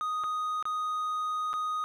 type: tone with dropouts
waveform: triangle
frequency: 1244.5 Hz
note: D#6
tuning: in tune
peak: -27 dBFS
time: 0.01-1.84 s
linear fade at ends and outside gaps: 0 ms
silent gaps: 0.237-0.241 / 0.626-0.654 / 1.531-1.538 s
effects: none